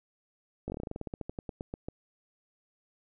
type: slowing click train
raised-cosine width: 2 ms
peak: -23 dBFS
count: 20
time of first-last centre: 0.68-1.885 s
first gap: 19 ms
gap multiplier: 1.12
effects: none